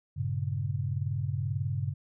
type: chord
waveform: sine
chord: G diminished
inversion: none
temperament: equal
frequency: 98 / 116.54 / 138.59 Hz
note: G2 / Bb2 / Db3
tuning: 0 / 0 / 0 cents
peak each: -32 / -35 / -32 dBFS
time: 0.16-1.94 s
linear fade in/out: 20 ms
effects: none